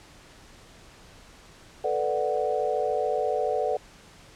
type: chord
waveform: sine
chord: B minor seventh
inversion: third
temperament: equal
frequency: 440 / 493.9 / 587.3 / 740 Hz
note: A4 / B4 / D5 / F#5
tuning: 0 / 0 / 0 / 0 cents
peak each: -29 dBFS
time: 1.84-3.77 s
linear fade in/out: 5 ms
effects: pink hiss -51 dBFS RMS until 4.35 s + low-pass 8000 Hz 12 dB/octave